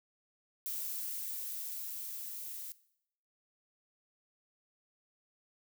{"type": "noise with level ramp", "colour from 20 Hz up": "violet", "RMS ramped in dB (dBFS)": [-38, -44], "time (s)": [0.66, 2.72], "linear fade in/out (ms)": 0, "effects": ["noise-tail reverb RT60 0.7 s tail -18 dB re dry"]}